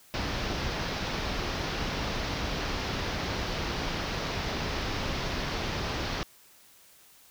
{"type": "low-pass noise", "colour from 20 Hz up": "pink", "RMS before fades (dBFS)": -32, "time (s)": [0.14, 6.23], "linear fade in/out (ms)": 0, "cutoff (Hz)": 5700, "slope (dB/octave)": 48, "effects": ["white hiss -57 dBFS RMS until 7.3 s"]}